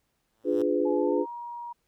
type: tone with exponential growth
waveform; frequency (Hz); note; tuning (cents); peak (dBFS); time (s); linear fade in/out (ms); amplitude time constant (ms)
5% pulse; 111.3; A2; +20; -30; 0.31-0.62; 0; 67
type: chord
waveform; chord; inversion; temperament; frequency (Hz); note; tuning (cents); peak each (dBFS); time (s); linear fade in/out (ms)
sine; D diminished seventh; none; equal with one note detuned; 293.7 / 349.2 / 415.3 / 503.4; D4 / F4 / Ab4 / Cb5; 0 / 0 / 0 / +33; -28; 0.44-1.26; 50
type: tone with pitch glide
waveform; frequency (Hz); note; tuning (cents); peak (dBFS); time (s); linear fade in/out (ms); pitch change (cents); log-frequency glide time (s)
sine; 852 to 950.8; G#5 to A#5; +44 to +34; -35; 0.85-1.73; 10; +190; 0.95-1.3
effects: pink hiss -75 dBFS RMS until 1.87 s